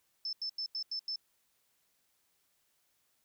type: tone bursts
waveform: sine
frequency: 5274 Hz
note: E8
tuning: in tune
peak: -34 dBFS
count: 6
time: 0.25-1.159 s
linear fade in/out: 2 ms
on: 79 ms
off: 87 ms
effects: white hiss -75 dBFS RMS until 3.24 s